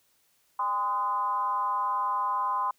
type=tone with frequency modulation; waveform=sine; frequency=1024 Hz; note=C6; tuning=38 cents flat; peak=-25 dBFS; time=0.59-2.71 s; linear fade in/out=5 ms; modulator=218 Hz; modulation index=0.72; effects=white hiss -68 dBFS RMS until 2.78 s